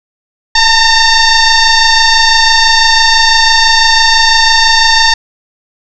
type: tone with frequency modulation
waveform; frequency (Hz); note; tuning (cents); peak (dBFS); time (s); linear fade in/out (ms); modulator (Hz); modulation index
sine; 1829; A#6; -33; -4; 0.55-5.14; 5; 908; 4.1
effects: none